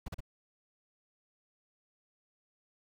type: noise bursts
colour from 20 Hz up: brown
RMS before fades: -39 dBFS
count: 3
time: 0.06-0.205 s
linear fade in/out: 5 ms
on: 23 ms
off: 38 ms
effects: none